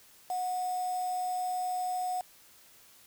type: tone with quantisation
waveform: sine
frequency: 731 Hz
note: F#5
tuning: 21 cents flat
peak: -30 dBFS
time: 0.3-2.21 s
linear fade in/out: 2 ms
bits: 7
effects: white hiss -58 dBFS RMS until 3.06 s